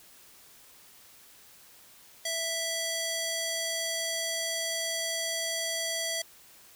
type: tone with band-pass filter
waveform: square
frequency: 659.3 Hz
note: E5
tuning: in tune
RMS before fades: -32 dBFS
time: 2.25-6.22 s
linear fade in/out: 5 ms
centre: 6500 Hz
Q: 0.78
effects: white hiss -55 dBFS RMS until 6.75 s